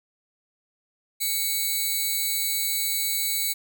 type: tone pair together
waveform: 5% pulse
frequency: 2226 / 3962 Hz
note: C#7 / B7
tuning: +7 / +5 cents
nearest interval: minor seventh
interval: 998 cents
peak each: -18 dBFS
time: 1.2-3.54 s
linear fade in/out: 20 ms
effects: none